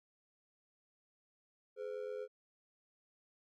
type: ring-modulated tone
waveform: triangle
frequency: 466.2 Hz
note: A#4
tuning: in tune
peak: -35 dBFS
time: 1.76-2.28 s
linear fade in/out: 50 ms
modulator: 44.3 Hz
effects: none